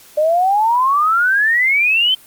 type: exponential sweep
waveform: sine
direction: up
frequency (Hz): 593 to 3136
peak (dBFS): -11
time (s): 0.17-2.15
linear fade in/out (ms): 10
effects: white hiss -44 dBFS RMS until 2.26 s + Opus 48 kbps